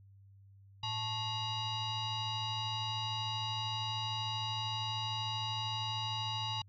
sine tone with frequency modulation, 1863 Hz, A#6, 2 cents flat, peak -34 dBFS, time 0.83-6.62 s, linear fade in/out 5 ms, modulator 987 Hz, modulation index 2.5, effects added 98 Hz sine -56 dBFS peak until 6.68 s

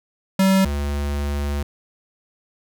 square tone pair in turn, 191.7 / 71.81 Hz, G3 / D2, -38 / -38 cents, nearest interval octave + perfect fourth, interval 1700 cents, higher first, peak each -14 / -22 dBFS, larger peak first, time 0.39-0.65 / 0.65-1.63 s, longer second, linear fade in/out 5 ms, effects none

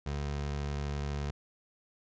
25% pulse tone, 71.9 Hz, D2, 36 cents flat, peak -29 dBFS, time 0.06-1.31 s, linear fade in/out 5 ms, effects resampled to 16000 Hz

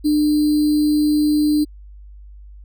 sine tone with sample-and-hold, 300 Hz, D4, 37 cents sharp, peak -13 dBFS, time 0.04-1.65 s, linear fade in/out 20 ms, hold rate 4410 Hz, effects added 50 Hz sine -37 dBFS peak until 2.64 s

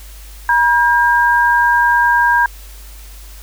sine tone pair together, 957 / 1607.2 Hz, A#5 / G6, +45 / +43 cents, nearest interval major sixth, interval 898 cents, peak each -12 dBFS, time 0.49-2.46 s, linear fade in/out 2 ms, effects added 50 Hz sine -33 dBFS peak until 3.42 s + white hiss -41 dBFS RMS until 3.42 s

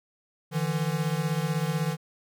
square beating tone pair, 150.3 / 166.3 Hz, D3 / E3, +40 / +16 cents, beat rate 16 Hz, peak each -29 dBFS, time 0.51-1.97 s, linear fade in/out 50 ms, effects none

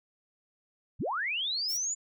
sine linear sweep, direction up, 37.33 to 7110 Hz, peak -29 dBFS, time 0.99-1.95 s, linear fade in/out 20 ms
violet noise, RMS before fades -40 dBFS, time 1.68-1.78 s, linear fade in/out 20 ms
effects none

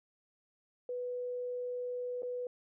sine tone with dropouts, 493.9 Hz, B4, in tune, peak -35 dBFS, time 0.89-2.47 s, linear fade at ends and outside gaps 2 ms, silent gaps 2.222-2.231 s, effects none

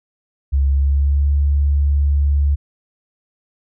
sine tone with pitch glide, 68.8 to 71.43 Hz, C#2 to D2, -12 to -47 cents, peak -12 dBFS, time 0.52-2.56 s, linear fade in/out 20 ms, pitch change +65 cents, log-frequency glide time 0.68-1.3 s, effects none

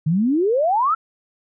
sine exponential sweep, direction up, 147.2 to 1373 Hz, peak -15 dBFS, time 0.06-0.95 s, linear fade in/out 10 ms, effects none

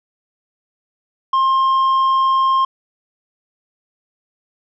sine tone with tanh clipping, 1062 Hz, C6, 25 cents sharp, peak -13 dBFS, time 1.33-2.65 s, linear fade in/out 5 ms, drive 4 dB, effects none

